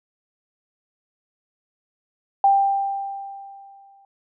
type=tone with exponential decay; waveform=sine; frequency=790 Hz; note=G5; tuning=13 cents sharp; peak=-11 dBFS; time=2.44-4.05 s; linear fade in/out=2 ms; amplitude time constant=350 ms; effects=none